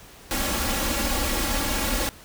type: noise with comb filter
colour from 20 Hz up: pink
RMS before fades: -25 dBFS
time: 0.31-2.09 s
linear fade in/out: 0 ms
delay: 3.6 ms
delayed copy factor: +0.9
effects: pink hiss -47 dBFS RMS until 2.24 s